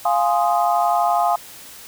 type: chord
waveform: sine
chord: F minor seventh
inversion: none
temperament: equal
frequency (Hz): 698.5 / 830.6 / 1046.5 / 1244.5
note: F5 / Ab5 / C6 / Eb6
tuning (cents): 0 / 0 / 0 / 0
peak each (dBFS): -18 / -20 / -24 / -24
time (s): 0.05-1.36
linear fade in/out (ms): 5
effects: white hiss -40 dBFS RMS until 1.87 s

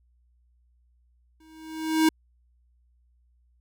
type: tone with exponential growth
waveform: square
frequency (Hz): 317.2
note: D#4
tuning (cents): +33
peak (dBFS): -16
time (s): 1.4-2.09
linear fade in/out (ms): 5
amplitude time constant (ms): 150
effects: added 60 Hz sine -61 dBFS peak until 3.6 s

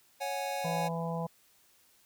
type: chord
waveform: square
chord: C# suspended fourth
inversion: none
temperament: equal with one note detuned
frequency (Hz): 554.4 / 734.5 / 830.6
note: C#5 / F#5 / G#5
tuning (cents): 0 / -13 / 0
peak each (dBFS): -38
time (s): 0.2-0.89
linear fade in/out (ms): 20
type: harmonic tone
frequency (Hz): 166.6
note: E3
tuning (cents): +19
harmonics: 1 / 3 / 4 / 5 / 6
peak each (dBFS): -34 / -39 / -40 / -41 / -42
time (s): 0.64-1.27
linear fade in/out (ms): 10
effects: white hiss -65 dBFS RMS until 2.05 s

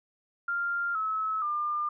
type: tone with pitch steps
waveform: sine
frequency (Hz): 1395 / 1294.1 / 1200.5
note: F6 / E6 / D6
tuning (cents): -2 / -32 / +38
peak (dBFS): -27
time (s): 0.48-1.89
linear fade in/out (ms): 5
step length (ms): 470
effects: none

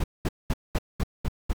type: noise bursts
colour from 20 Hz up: brown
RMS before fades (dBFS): -24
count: 7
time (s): 0-1.533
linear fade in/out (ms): 5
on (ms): 39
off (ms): 210
effects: none

